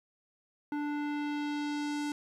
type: tone with low-pass filter sweep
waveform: square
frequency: 293.7 Hz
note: D4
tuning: in tune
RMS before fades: -34 dBFS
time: 0.72-2.12 s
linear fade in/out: 2 ms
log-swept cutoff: 1500 to 8700 Hz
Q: 1
effects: 11-bit